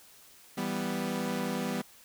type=chord; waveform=sawtooth; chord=E minor; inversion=none; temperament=equal; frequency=164.81 / 196 / 246.9 Hz; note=E3 / G3 / B3; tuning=0 / 0 / 0 cents; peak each=-35 / -30 / -30 dBFS; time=0.57-1.82 s; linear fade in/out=10 ms; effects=white hiss -56 dBFS RMS until 2.04 s